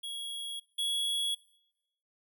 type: tone pair in turn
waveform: square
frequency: 3322 / 3349 Hz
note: G#7 / G#7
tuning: 0 / +14 cents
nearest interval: unison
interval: 14 cents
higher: second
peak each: -37 / -30 dBFS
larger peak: second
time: 0.03-0.6 / 0.78-1.35 s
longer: neither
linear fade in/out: 10 ms
effects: noise-tail reverb RT60 0.9 s tail -24 dB re dry